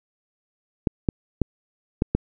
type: clicks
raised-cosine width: 3 ms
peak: -6 dBFS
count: 5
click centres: 0.872 / 1.088 / 1.417 / 2.021 / 2.15 s
effects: none